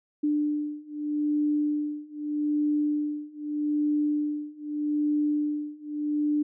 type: beating tone pair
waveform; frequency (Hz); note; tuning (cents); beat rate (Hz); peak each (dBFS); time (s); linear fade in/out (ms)
sine; 296.8 / 297.61; D4 / D4; +18 / +23; 0.81; -28 / -27; 0.23-6.43; 10
effects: none